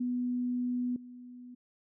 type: tone with level steps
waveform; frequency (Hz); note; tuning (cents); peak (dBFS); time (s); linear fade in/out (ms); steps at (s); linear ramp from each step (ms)
sine; 246.9; B3; 0; -29 / -45; 0-1.55; 10; 0.96; 2
effects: none